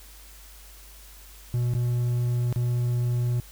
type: tone with dropouts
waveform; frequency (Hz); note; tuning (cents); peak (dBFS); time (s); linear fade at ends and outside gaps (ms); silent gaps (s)
triangle; 121.5; B2; -28; -20; 1.54-3.4; 0; 1.737-1.75 / 2.526-2.56
effects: added 50 Hz sine -47 dBFS peak until 3.51 s + white hiss -50 dBFS RMS until 3.51 s